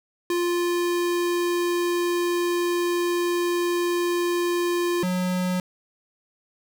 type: tone pair in turn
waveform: square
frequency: 349.2 / 182.22 Hz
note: F4 / F#3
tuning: 0 / -26 cents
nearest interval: major seventh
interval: 1126 cents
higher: first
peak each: -22 / -23 dBFS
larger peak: first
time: 0.3-5.03 / 5.03-5.6 s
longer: first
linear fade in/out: 2 ms
effects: none